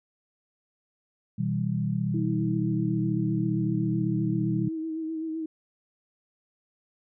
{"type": "chord", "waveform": "sine", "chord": "E minor", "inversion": "second", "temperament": "equal with one note detuned", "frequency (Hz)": [123.47, 161.42, 196], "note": ["B2", "E3", "G3"], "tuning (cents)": [0, -36, 0], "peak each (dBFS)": -29, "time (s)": [1.38, 4.69], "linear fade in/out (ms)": 10}
{"type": "tone with vibrato", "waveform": "sine", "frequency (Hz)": 319.9, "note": "D#4", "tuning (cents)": 48, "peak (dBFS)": -29, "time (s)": [2.14, 5.46], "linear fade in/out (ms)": 5, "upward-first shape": "sine", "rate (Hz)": 7.8, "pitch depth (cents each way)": 31}
{"effects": []}